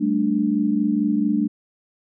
sine chord, G suspended second, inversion none, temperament just, 196 / 220.5 / 294 Hz, G3 / A3 / D4, 0 / +4 / +2 cents, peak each -24 / -21 / -21 dBFS, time 0-1.48 s, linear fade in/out 20 ms, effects none

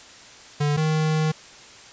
square tone pair in turn, 146.83 / 156.09 Hz, D3 / D#3, 0 / +6 cents, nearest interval minor second, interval 106 cents, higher second, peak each -20 dBFS, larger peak neither, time 0.6-0.77 / 0.77-1.32 s, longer second, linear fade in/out 10 ms, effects white hiss -45 dBFS RMS until 1.92 s + resampled to 16000 Hz

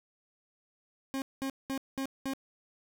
40% pulse tone bursts, 269.3 Hz, C#4, 50 cents flat, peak -31 dBFS, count 5, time 1.14-2.335 s, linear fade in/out 0 ms, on 79 ms, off 200 ms, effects none

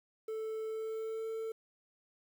triangle tone with pitch glide, 440 to 445.9 Hz, A4 to A4, 0 to +23 cents, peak -34 dBFS, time 0.28-1.52 s, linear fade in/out 5 ms, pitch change +23 cents, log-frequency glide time 0.67-1.25 s, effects 10-bit

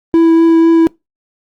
triangle tone with vibrato, 329.6 Hz, E4, in tune, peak -3 dBFS, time 0.14-0.87 s, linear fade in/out 0 ms, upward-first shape triangle, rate 4 Hz, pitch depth 11 cents each way, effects noise-tail reverb RT60 0.2 s tail -24 dB re dry + Opus 24 kbps

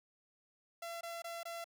sawtooth tone bursts, 677 Hz, E5, 46 cents sharp, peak -38 dBFS, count 4, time 0.82-1.643 s, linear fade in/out 5 ms, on 190 ms, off 21 ms, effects none

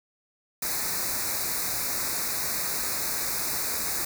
white band-stop noise, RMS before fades -29 dBFS, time 0.62-4.05 s, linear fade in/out 5 ms, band 2500 to 3800 Hz, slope 96 dB/octave, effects none

